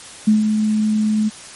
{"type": "tone with ADSR envelope", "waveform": "sine", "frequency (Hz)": 214.6, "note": "A3", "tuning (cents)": -43, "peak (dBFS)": -8, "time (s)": [0.27, 1.3], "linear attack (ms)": 10, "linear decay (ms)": 140, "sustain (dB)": -6, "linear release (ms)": 24, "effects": ["white hiss -37 dBFS RMS until 1.55 s", "MP3 48 kbps"]}